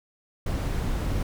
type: noise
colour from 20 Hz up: brown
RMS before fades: -27 dBFS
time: 0.46-1.23 s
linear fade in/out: 5 ms
effects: none